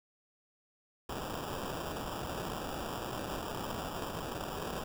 violet noise with sample-and-hold, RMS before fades -39 dBFS, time 1.09-4.84 s, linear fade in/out 5 ms, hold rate 2100 Hz, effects none

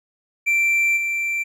triangle tone with level steps, 2349 Hz, D7, in tune, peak -14 / -19 dBFS, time 0.46-1.44 s, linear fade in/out 20 ms, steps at 0.96 s, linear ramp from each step 20 ms, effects none

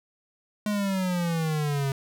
square exponential sweep, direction down, 211.9 to 134.8 Hz, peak -25 dBFS, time 0.66-1.92 s, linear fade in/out 2 ms, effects none

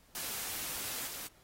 white noise with level steps, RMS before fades -39 / -43 dBFS, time 0.15-1.27 s, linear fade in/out 0 ms, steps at 1.07 s, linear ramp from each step 5 ms, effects pink hiss -64 dBFS RMS until 1.43 s + AAC 48 kbps

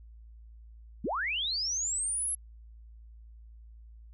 sine linear sweep, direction up, 146.83 to 11175 Hz, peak -29 dBFS, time 1.04-2.35 s, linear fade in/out 5 ms, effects added 56 Hz sine -48 dBFS peak until 4.13 s

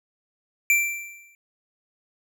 square tone with exponential decay, 2349 Hz, D7, in tune, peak -15 dBFS, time 0.7-1.35 s, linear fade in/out 1 ms, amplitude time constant 140 ms, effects none

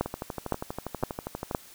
two click trains, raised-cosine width 1 ms, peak -18 / -11 dBFS, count 19 / 4, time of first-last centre 0.06-1.512 / 0.01-1.548 s, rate 12.4 / 1.95 Hz, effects white hiss -51 dBFS RMS until 1.74 s

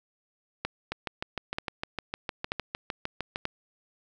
two click trains, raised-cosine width 0.3 ms, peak -15 / -13 dBFS, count 17 / 4, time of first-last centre 0.92-3.359 / 0.65-3.454 s, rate 6.56 / 1.07 Hz, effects none

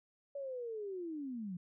sine linear sweep, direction down, 571 to 170 Hz, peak -39 dBFS, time 0.35-1.57 s, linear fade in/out 5 ms, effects none

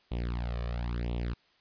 sawtooth tone with flanger, 59.3 Hz, A#1, 30 cents sharp, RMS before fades -33 dBFS, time 0.11-1.34 s, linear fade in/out 10 ms, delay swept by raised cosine 0.31 to 1.71 ms, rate 0.98 Hz, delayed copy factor +0.95, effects white hiss -66 dBFS RMS until 1.6 s + resampled to 11025 Hz

